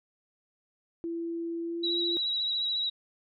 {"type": "tone with pitch glide", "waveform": "sine", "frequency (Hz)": [335.4, 342.8], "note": ["E4", "F4"], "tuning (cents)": [30, -32], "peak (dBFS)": -31, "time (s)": [1.04, 2.17], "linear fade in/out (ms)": 0, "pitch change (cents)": 38, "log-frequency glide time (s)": [1.62, 1.95]}
{"type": "tone with vibrato", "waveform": "sine", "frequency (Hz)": 3880, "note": "B7", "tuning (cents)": -31, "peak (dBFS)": -27, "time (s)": [1.83, 2.9], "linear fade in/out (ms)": 10, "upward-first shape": "sine", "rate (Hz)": 14, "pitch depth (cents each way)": 31}
{"effects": []}